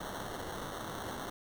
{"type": "noise with sample-and-hold", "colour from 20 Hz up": "white", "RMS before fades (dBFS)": -41, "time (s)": [0, 1.3], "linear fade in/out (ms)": 5, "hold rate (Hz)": 2450, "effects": []}